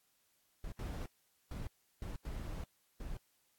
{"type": "noise bursts at uneven times", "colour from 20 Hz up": "brown", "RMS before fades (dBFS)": -42, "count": 6, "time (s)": [[0.64, 0.72], [0.79, 1.06], [1.51, 1.67], [2.02, 2.16], [2.25, 2.64], [3, 3.17]], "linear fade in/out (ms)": 2, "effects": ["white hiss -75 dBFS RMS until 3.58 s", "AAC 64 kbps"]}